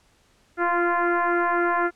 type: tone with frequency modulation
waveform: sine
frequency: 345.1 Hz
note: F4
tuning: 21 cents flat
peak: -19 dBFS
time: 0.57-1.91 s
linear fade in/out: 50 ms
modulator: 347 Hz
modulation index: 4
effects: pink hiss -61 dBFS RMS until 1.95 s + low-pass 9000 Hz 12 dB/octave